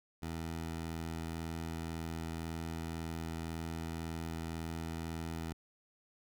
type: tone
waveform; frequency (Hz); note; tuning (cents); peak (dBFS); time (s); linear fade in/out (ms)
15% pulse; 81.9; E2; -11; -32; 0.22-5.53; 10
effects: none